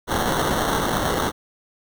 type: noise with sample-and-hold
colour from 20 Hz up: white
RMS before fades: -22 dBFS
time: 0.07-1.32 s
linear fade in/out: 50 ms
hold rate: 2450 Hz
effects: none